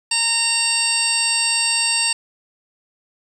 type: harmonic tone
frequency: 919 Hz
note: A#5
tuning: 25 cents flat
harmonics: 1 / 2 / 3 / 4 / 5 / 6 / 8 / 9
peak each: -30 / -32 / -22 / -32 / -21 / -29 / -32 / -21 dBFS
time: 0.11-2.13 s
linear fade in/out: 5 ms
effects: 8-bit